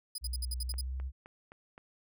20% pulse tone bursts, 4978 Hz, D#8, in tune, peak -30 dBFS, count 8, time 0.15-0.812 s, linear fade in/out 5 ms, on 32 ms, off 58 ms
sine tone with pitch glide, 61.9 to 65.47 Hz, B1 to C2, +5 to +2 cents, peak -34 dBFS, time 0.21-1.12 s, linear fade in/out 50 ms, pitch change +97 cents, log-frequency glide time 0.63-0.97 s
click train, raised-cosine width 0.5 ms, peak -35 dBFS, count 5, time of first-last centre 0.74-1.779 s, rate 3.85 Hz
effects none

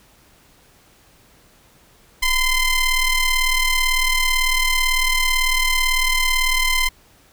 sawtooth ring-modulated tone, 1031 Hz, C6, 26 cents flat, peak -9 dBFS, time 2.22-6.89 s, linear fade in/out 10 ms, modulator 1050 Hz, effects pink hiss -53 dBFS RMS until 7.32 s

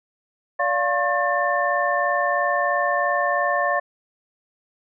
sine tone cluster, 579 / 702 / 1080 / 1783 Hz, D5 / F5 / C#6 / A6, -25 / +9 / -45 / +22 cents, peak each -24 dBFS, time 0.59-3.8 s, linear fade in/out 10 ms, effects none

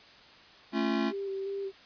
square chord, A augmented, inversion none, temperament just, 220 / 275 / 343.8 Hz, A3 / C#4 / E#4, 0 / -14 / -27 cents, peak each -31 / -32 / -33 dBFS, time 0.72-1.13 s, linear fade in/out 50 ms
sine tone with vibrato, 392 Hz, G4, in tune, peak -32 dBFS, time 1.09-1.72 s, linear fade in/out 50 ms, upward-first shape square, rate 2.7 Hz, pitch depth 16 cents each way
effects white hiss -54 dBFS RMS until 1.85 s + resampled to 11025 Hz

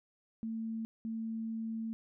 sine tone bursts at uneven times, 224.3 Hz, A3, 34 cents sharp, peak -35 dBFS, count 2, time 0.43-0.85 / 1.05-1.93 s, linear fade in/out 0 ms, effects none

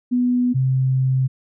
sine tone pair in turn, 246.9 / 131.04 Hz, B3 / C3, 0 / +3 cents, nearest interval major seventh, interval 1097 cents, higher first, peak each -15 dBFS, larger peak neither, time 0.11-0.54 / 0.54-1.28 s, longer second, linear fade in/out 20 ms, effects none

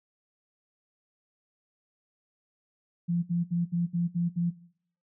sine tone bursts, 172.4 Hz, F3, 22 cents flat, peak -24 dBFS, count 7, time 3.08-4.508 s, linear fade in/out 20 ms, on 150 ms, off 63 ms, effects noise-tail reverb RT60 0.6 s tail -18 dB re dry

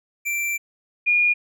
square / sine tone pair in turn, 2349 / 2432 Hz, D7 / D#7, 0 / -40 cents, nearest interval minor second, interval 60 cents, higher second, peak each -23 / -15 dBFS, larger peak second, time 0.25-0.58 / 1.06-1.34 s, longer first, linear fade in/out 20 ms, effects none

